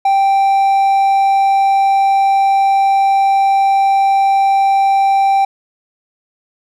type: tone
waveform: triangle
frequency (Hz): 784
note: G5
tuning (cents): 0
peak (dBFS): -7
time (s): 0.05-5.45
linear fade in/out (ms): 5
effects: none